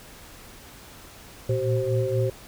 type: tone cluster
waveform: sine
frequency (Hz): 113.6 / 117.8 / 381.9 / 527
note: A#2 / A#2 / G4 / C5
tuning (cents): -44 / +19 / -45 / +12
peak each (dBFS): -27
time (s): 1.49-2.3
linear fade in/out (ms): 5
effects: pink hiss -46 dBFS RMS until 2.47 s